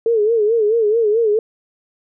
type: tone with vibrato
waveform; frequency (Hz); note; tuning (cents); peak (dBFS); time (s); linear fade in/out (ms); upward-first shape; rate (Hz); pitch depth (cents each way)
sine; 440; A4; 0; -12; 0.06-1.39; 2; sine; 4.6; 110
effects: none